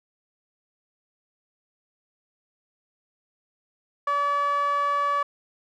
sawtooth tone with band-pass filter, 573 Hz, D5, 43 cents flat, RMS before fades -24 dBFS, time 4.07-5.23 s, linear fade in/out 5 ms, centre 1200 Hz, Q 4.6, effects none

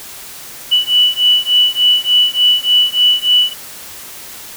sine beating tone pair, 2960 / 2963.4 Hz, F#7 / F#7, 0 / +2 cents, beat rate 3.4 Hz, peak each -12 dBFS, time 0.71-3.54 s, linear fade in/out 20 ms, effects white hiss -32 dBFS RMS until 4.56 s

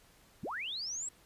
sine linear sweep, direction up, 97.6 to 7902 Hz, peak -36 dBFS, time 0.43-1.09 s, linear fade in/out 5 ms, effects pink hiss -63 dBFS RMS until 1.25 s + resampled to 32000 Hz

